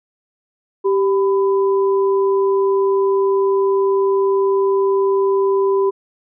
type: tone pair together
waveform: sine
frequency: 390.9 / 1000 Hz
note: G4 / B5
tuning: -5 / +21 cents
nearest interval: octave + major third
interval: 1626 cents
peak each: -13 / -23 dBFS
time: 0.84-5.91 s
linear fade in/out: 20 ms
effects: none